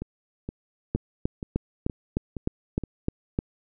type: two click trains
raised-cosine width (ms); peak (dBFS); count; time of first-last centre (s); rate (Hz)
3; -19 / -11; 7 / 9; 0.02-2.837 / 0.95-3.389; 2.13 / 3.28
effects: none